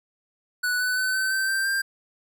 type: tone with pitch steps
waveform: square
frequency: 1480 / 1497.2 / 1514.6 / 1532.2 / 1550 / 1568 / 1586.2 Hz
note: F#6 / F#6 / F#6 / G6 / G6 / G6 / G6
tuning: 0 / +20 / +40 / -40 / -20 / 0 / +20 cents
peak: -23 dBFS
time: 0.63-1.82 s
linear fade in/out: 10 ms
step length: 170 ms
effects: none